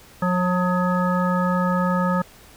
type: harmonic tone with a mistuned harmonic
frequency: 180.3 Hz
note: F#3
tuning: 45 cents flat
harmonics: 1 / 3 / 5 / 7 / 9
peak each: -20 / -26 / -28 / -25 / -32 dBFS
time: 0.22-2.22 s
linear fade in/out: 5 ms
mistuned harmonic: 9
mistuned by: +63 cents
effects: pink hiss -48 dBFS RMS until 2.56 s